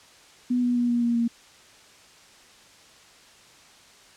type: tone with pitch steps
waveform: sine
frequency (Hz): 246.9 / 244.2 / 241.5 / 238.9 / 236.3 / 233.7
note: B3 / B3 / B3 / A#3 / A#3 / A#3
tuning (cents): 0 / -19 / -39 / +43 / +24 / +5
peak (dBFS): -20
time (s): 0.5-1.28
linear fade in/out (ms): 10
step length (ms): 130
effects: white hiss -52 dBFS RMS until 4.16 s + low-pass 7000 Hz 12 dB/octave